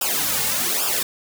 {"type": "noise with flanger", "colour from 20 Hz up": "white", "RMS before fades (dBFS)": -22, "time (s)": [0.01, 1.03], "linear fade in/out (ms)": 5, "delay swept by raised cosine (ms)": [0.48, 3.08], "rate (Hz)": 1.2, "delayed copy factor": -0.85, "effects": []}